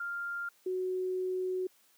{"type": "tone pair in turn", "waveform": "sine", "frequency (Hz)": [1396.9, 370], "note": ["F6", "F#4"], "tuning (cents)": [0, 0], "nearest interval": "octave + major seventh", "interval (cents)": 2300, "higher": "first", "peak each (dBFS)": [-34, -30], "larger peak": "second", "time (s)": [[0, 0.49], [0.66, 1.67]], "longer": "second", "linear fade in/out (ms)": 5, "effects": ["white hiss -66 dBFS RMS until 1.97 s", "high-pass 200 Hz 12 dB/octave"]}